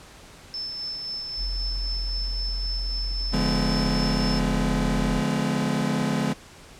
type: tone with tremolo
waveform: sine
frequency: 5274 Hz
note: E8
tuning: in tune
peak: -28 dBFS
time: 0.54-4.39 s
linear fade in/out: 0 ms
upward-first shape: sine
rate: 3.8 Hz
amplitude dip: 30%
type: tone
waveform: sine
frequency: 43.7 Hz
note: F1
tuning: 2 cents sharp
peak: -26 dBFS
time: 1.36-5.23 s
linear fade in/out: 50 ms
type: chord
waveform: 40% pulse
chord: D diminished seventh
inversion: none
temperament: just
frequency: 146.83 / 176.2 / 211.4 / 253.7 Hz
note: D3 / F3 / Ab3 / Cb4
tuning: 0 / +16 / +31 / +47 cents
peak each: -28 / -29 / -26 / -27 dBFS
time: 3.32-6.34 s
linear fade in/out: 20 ms
effects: pink hiss -47 dBFS RMS until 6.79 s + low-pass 9000 Hz 12 dB/octave